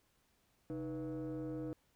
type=tone with frequency modulation; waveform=sine; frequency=311.1 Hz; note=D#4; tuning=in tune; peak=-36 dBFS; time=0.7-1.73 s; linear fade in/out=0 ms; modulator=179 Hz; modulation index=0.99; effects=tanh soft clip ceiling -38 dBFS + pink hiss -75 dBFS RMS until 1.95 s